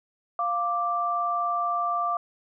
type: tone pair together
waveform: sine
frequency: 698.5 / 1174.7 Hz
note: F5 / D6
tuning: 0 / 0 cents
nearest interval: major sixth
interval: 900 cents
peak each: -28 / -25 dBFS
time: 0.39-2.17 s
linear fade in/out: 2 ms
effects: none